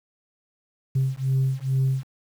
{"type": "beating tone pair", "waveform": "sine", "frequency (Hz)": [131.8, 134.1], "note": ["C3", "C3"], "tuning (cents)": [13, 43], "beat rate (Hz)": 2.3, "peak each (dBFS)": -22, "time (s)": [0.95, 2.04], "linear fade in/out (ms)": 10, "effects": ["tanh soft clip ceiling -16 dBFS", "8-bit"]}